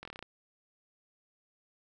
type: slowing click train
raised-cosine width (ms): 0.3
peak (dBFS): -27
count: 8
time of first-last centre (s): 0.03-0.226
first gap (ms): 22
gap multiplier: 1.08
effects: none